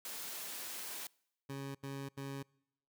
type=high-pass noise; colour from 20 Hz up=white; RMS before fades=-44 dBFS; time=0.05-1.07 s; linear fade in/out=2 ms; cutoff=220 Hz; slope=12 dB/octave
type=tone bursts; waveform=20% pulse; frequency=137.7 Hz; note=C#3; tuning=11 cents flat; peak=-36 dBFS; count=3; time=1.49-2.43 s; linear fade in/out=10 ms; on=260 ms; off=80 ms
effects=noise-tail reverb RT60 0.8 s tail -26 dB re dry